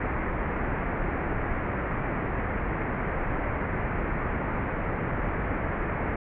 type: low-pass noise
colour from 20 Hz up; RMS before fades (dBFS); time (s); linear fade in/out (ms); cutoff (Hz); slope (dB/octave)
pink; -29; 0-6.16; 5; 2200; 48
effects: none